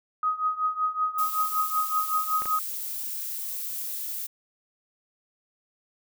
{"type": "tone with tremolo", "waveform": "sine", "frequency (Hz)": 1255, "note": "D#6", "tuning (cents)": 15, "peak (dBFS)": -20, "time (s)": [0.23, 2.59], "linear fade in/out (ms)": 2, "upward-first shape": "triangle", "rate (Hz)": 5.3, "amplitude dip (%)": 90}
{"type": "noise", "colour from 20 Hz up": "violet", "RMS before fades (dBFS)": -33, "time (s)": [1.18, 4.27], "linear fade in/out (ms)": 10}
{"type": "clicks", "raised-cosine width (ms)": 0.5, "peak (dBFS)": -22, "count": 2, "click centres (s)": [2.42, 2.457]}
{"effects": []}